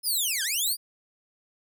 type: linear two-way sweep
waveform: 10% pulse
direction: down then up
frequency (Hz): 5220 to 1517 to 4882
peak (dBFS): -17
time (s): 0.03-0.77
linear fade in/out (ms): 50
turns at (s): 0.43
effects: none